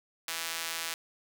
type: tone with high-pass filter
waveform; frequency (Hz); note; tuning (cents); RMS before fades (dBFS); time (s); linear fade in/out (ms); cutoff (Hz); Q
sawtooth; 164.81; E3; 0; -36; 0.28-0.94; 2; 1900; 0.54
effects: none